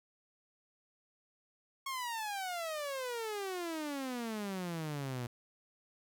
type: exponential sweep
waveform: sawtooth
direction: down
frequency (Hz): 1100 to 118.4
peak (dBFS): -33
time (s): 1.86-5.27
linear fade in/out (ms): 5
effects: none